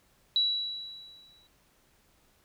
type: tone with exponential decay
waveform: sine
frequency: 3918 Hz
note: B7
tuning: 15 cents flat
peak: -21 dBFS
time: 0.36-1.47 s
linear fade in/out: 1 ms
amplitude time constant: 240 ms
effects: pink hiss -66 dBFS RMS until 2.44 s